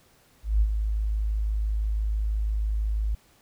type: tone with ADSR envelope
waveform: sine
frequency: 53 Hz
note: G#1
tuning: 36 cents sharp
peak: -16 dBFS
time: 0.43-3.15 s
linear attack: 180 ms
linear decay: 57 ms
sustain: -7 dB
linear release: 6 ms
effects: pink hiss -60 dBFS RMS until 3.41 s